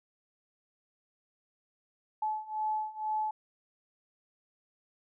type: beating tone pair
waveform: sine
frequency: 860 / 862.1 Hz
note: A5 / A5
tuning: -40 / -36 cents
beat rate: 2.1 Hz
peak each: -35 / -33 dBFS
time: 2.22-3.31 s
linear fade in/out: 5 ms
effects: none